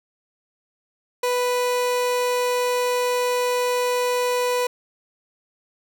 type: tone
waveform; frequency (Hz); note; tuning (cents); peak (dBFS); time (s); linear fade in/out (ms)
30% pulse; 493.9; B4; 0; -17; 1.23-4.67; 5
effects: none